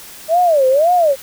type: tone with vibrato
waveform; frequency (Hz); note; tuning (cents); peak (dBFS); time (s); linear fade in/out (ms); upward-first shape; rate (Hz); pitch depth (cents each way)
sine; 611; D#5; -32; -9; 0.28-1.16; 50; sine; 1.9; 290
effects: white hiss -36 dBFS RMS until 1.22 s